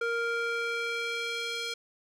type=tone with band-pass filter sweep; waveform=square; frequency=466.2 Hz; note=A#4; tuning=in tune; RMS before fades=-32 dBFS; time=0.01-1.74 s; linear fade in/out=5 ms; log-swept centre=1200 to 3800 Hz; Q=1.3; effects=none